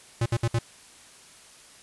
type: tone bursts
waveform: square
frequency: 116.54 Hz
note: A#2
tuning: in tune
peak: -22 dBFS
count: 4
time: 0.21-0.589 s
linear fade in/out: 5 ms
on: 49 ms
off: 61 ms
effects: white hiss -51 dBFS RMS until 1.82 s + resampled to 24000 Hz